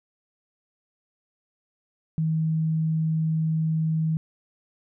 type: tone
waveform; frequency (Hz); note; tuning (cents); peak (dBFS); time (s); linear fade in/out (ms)
sine; 159.3; D#3; +41; -21; 2.18-4.17; 0
effects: none